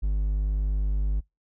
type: tone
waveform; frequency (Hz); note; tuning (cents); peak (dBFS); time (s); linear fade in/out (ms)
triangle; 50.5; G#1; -48; -20; 0.02-1.21; 20
effects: noise-tail reverb RT60 0.2 s tail -25 dB re dry